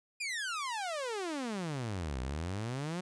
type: exponential two-way sweep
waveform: sawtooth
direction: down then up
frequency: 2489 to 61 to 186.8 Hz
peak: -31 dBFS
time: 0.2-3.01 s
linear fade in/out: 10 ms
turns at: 2.2 s
effects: resampled to 22050 Hz